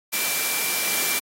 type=tone in noise; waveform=sine; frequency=2349 Hz; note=D7; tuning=in tune; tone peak=-29 dBFS; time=0.12-1.2 s; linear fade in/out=20 ms; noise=white; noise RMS=-24 dBFS; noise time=0.12-1.2 s; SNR=-8 dB; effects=high-pass 200 Hz 12 dB/octave + AAC 48 kbps